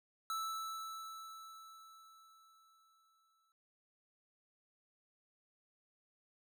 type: tone with exponential decay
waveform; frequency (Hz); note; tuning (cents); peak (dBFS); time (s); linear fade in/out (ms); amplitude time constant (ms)
square; 1316; E6; -3; -37; 0.3-3.52; 1; 700
effects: none